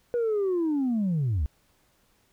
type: linear sweep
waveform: sine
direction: down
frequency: 487.8 to 63 Hz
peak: -21 dBFS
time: 0.14-1.46 s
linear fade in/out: 0 ms
effects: tanh soft clip ceiling -21 dBFS + pink hiss -66 dBFS RMS until 2.32 s